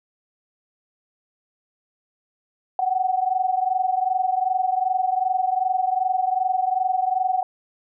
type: tone pair together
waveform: sine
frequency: 740 / 762.6 Hz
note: F#5 / G5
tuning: 0 / -48 cents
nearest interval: minor second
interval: 52 cents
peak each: -21 / -23 dBFS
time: 2.79-7.43 s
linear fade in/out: 2 ms
effects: none